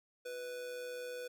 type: tone with amplitude modulation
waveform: square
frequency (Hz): 494.8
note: B4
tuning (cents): +3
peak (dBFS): -40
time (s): 0.25-1.28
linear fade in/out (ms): 10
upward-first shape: sine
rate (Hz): 135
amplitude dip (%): 40
effects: none